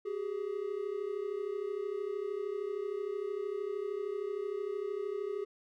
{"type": "tone pair together", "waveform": "triangle", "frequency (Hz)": [382.3, 415.4], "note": ["G4", "G#4"], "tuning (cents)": [-43, 0], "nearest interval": "minor second", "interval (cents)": 143, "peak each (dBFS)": [-36, -34], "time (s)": [0.05, 5.45], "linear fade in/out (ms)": 10, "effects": []}